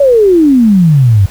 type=exponential sweep; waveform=sine; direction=down; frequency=581 to 92.5 Hz; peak=-3 dBFS; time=0-1.26 s; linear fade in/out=5 ms; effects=added 50 Hz sine -34 dBFS peak until 1.3 s + pink hiss -35 dBFS RMS until 1.3 s